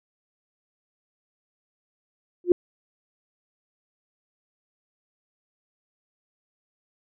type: tone with exponential growth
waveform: sine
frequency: 354.2 Hz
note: F4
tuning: 24 cents sharp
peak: -8 dBFS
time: 2.44-2.52 s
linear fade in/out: 2 ms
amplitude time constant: 16 ms
effects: none